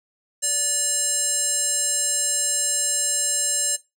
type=tone with band-pass filter; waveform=square; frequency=580 Hz; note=D5; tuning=22 cents flat; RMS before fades=-22 dBFS; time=0.42-3.77 s; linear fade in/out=20 ms; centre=8000 Hz; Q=8.8; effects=noise-tail reverb RT60 0.2 s tail -17 dB re dry